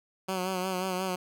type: tone with vibrato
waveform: 10% pulse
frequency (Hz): 185.8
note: F#3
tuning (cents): +7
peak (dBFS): -21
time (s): 0.28-1.16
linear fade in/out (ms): 10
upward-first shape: sine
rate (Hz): 5.6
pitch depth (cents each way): 44
effects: none